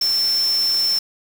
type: tone in noise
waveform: sine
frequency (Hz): 5360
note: E8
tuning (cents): +28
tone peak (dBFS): -16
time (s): 0.01-0.99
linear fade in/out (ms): 5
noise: white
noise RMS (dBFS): -32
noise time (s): 0.01-0.99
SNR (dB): +13
effects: none